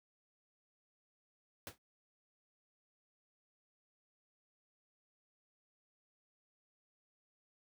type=noise with exponential decay; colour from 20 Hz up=pink; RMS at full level=-41 dBFS; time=1.67-1.78 s; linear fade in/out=1 ms; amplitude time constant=22 ms; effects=high-pass 80 Hz 12 dB/octave